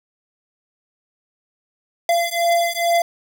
square beating tone pair, 683 / 685.3 Hz, F5 / F5, -39 / -33 cents, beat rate 2.3 Hz, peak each -20 / -20 dBFS, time 2.09-3.02 s, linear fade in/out 2 ms, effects none

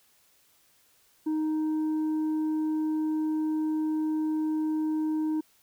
triangle tone with tanh clipping, 311.1 Hz, D#4, in tune, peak -26 dBFS, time 1.26-5.41 s, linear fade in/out 10 ms, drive 8 dB, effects white hiss -64 dBFS RMS until 5.62 s

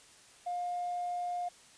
triangle tone with tanh clipping, 709 Hz, F5, 26 cents sharp, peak -32 dBFS, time 0.46-1.49 s, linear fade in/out 10 ms, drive 1 dB, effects white hiss -58 dBFS RMS until 1.77 s + resampled to 22050 Hz

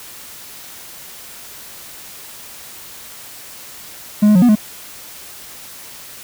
triangle tone with pitch steps, 209.1 / 211.2 / 180.4 / 244 / 212.3 Hz, G#3 / G#3 / F#3 / B3 / G#3, +12 / +29 / -44 / -21 / +38 cents, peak -5 dBFS, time 4.22-4.555 s, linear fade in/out 10 ms, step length 67 ms, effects white hiss -36 dBFS RMS until 6.23 s

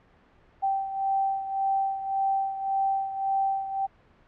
sine beating tone pair, 779 / 780.8 Hz, G5 / G5, -11 / -7 cents, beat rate 1.8 Hz, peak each -25 / -31 dBFS, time 0.62-3.87 s, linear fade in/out 20 ms, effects pink hiss -59 dBFS RMS until 4.27 s + low-pass 2000 Hz 12 dB/octave

